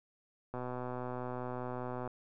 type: click train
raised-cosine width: 1 ms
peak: -26 dBFS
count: 193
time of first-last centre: 0.54-2.076 s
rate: 125 Hz
effects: none